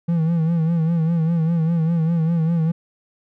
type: tone with vibrato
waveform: triangle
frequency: 164.81 Hz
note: E3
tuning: in tune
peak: -14 dBFS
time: 0.08-2.72 s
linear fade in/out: 10 ms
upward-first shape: sine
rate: 5 Hz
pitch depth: 69 cents each way
effects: none